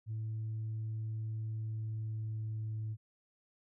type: tone with pitch glide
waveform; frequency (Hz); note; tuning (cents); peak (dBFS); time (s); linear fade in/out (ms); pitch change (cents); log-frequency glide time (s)
sine; 110 to 109.11; A2 to A2; 0 to -14; -34; 0.06-2.97; 50; -14; 1.51-2.86
effects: tanh soft clip ceiling -33 dBFS